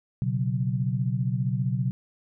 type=chord; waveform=sine; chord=B suspended second; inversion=none; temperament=equal; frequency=123.47 / 138.59 / 185 Hz; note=B2 / C#3 / F#3; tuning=0 / 0 / 0 cents; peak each=-26 / -28 / -30 dBFS; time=0.22-1.91 s; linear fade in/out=0 ms; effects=none